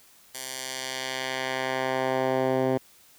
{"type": "tone with band-pass filter sweep", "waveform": "10% pulse", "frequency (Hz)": 130.81, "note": "C3", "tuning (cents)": 0, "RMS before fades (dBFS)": -28, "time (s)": [0.34, 2.78], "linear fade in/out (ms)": 10, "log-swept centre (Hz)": [9800, 360], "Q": 0.71, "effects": ["white hiss -56 dBFS RMS until 3.18 s"]}